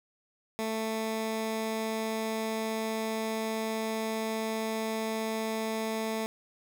15% pulse tone, 221.2 Hz, A3, 9 cents sharp, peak -24 dBFS, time 0.59-6.26 s, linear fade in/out 0 ms, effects none

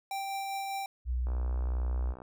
square tone with tremolo, 784 Hz, G5, in tune, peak -33 dBFS, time 0.11-0.86 s, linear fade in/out 2 ms, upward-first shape triangle, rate 5 Hz, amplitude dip 25%
sine tone, 61.74 Hz, B1, in tune, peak -28 dBFS, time 1.05-2.15 s, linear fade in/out 50 ms
click train, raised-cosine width 1 ms, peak -32 dBFS, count 60, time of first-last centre 1.27-2.219 s, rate 62.2 Hz
effects none

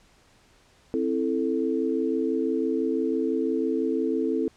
sine chord, A minor, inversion first, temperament just, 264 / 330 / 440 Hz, C4 / E4 / A4, +16 / +2 / 0 cents, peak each -27 dBFS, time 0.94-4.48 s, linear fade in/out 0 ms, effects pink hiss -59 dBFS RMS until 4.56 s + low-pass 8000 Hz 12 dB/octave

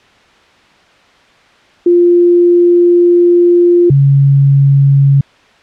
sine tone pair in turn, 349.2 / 138.92 Hz, F4 / C#3, 0 / +4 cents, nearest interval octave + major third, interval 1596 cents, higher first, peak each -4 dBFS, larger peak neither, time 1.86-3.9 / 3.9-5.21 s, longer first, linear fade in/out 5 ms, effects white hiss -45 dBFS RMS until 5.62 s + low-pass 3000 Hz 12 dB/octave

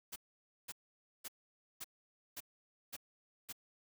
white noise bursts, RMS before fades -45 dBFS, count 7, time 0.12-3.527 s, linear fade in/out 10 ms, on 41 ms, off 520 ms, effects none

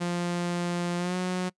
sawtooth tone with pitch glide, 174.61 to 182.34 Hz, F3 to F#3, 0 to -25 cents, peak -23 dBFS, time 0-1.5 s, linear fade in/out 20 ms, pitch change +75 cents, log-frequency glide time 0.97-1.16 s, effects noise-tail reverb RT60 0.1 s tail -24 dB re dry + resampled to 22050 Hz

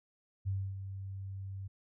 sine tone with ADSR envelope, 96.9 Hz, G2, 20 cents flat, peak -30 dBFS, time 0.45-1.68 s, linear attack 27 ms, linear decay 270 ms, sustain -9 dB, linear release 12 ms, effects none

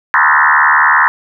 sine tone with frequency modulation, 1396.9 Hz, F6, in tune, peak -6 dBFS, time 0.14-1.08 s, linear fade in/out 0 ms, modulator 75.2 Hz, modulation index 6.4, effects none

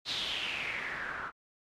white noise with low-pass filter sweep, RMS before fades -36 dBFS, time 0.05-1.32 s, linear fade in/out 50 ms, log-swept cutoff 4100 to 1300 Hz, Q 5.2, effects MP3 96 kbps

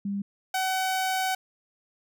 sine / sawtooth tone pair in turn, 199.9 / 754.7 Hz, G3 / F#5, +34 / +34 cents, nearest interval octave + major seventh, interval 2300 cents, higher second, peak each -27 / -21 dBFS, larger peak second, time 0.05-0.22 / 0.54-1.35 s, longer second, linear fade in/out 5 ms, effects none

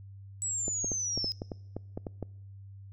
sine linear sweep, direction down, 7902 to 5070 Hz, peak -30 dBFS, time 0.42-1.32 s, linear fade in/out 0 ms
clicks, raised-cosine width 2 ms, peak -22 dBFS, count 11, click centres 0.681 / 0.845 / 0.918 / 1.176 / 1.244 / 1.419 / 1.518 / 1.766 / 1.975 / 2.068 / 2.227 s
effects noise-tail reverb RT60 0.9 s tail -25 dB re dry + added 98 Hz sine -45 dBFS peak until 2.92 s

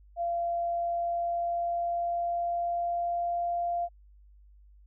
sine tone with pitch glide, 687 to 693.8 Hz, F5 to F5, -29 to -12 cents, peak -27 dBFS, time 0.16-3.89 s, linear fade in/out 50 ms, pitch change +17 cents, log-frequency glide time 0.45-3.45 s, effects added 50 Hz sine -53 dBFS peak until 4.86 s

